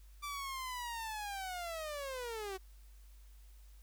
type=linear sweep; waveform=sawtooth; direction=down; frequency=1175 to 370 Hz; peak=-36 dBFS; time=0.22-2.58 s; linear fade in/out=20 ms; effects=added 50 Hz sine -54 dBFS peak until 3.82 s + white hiss -69 dBFS RMS until 3.82 s